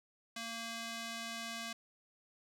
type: tone with band-pass filter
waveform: square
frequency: 229.4 Hz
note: A#3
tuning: 28 cents flat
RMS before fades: -43 dBFS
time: 0.36-1.73 s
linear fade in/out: 5 ms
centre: 4100 Hz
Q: 0.6
effects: none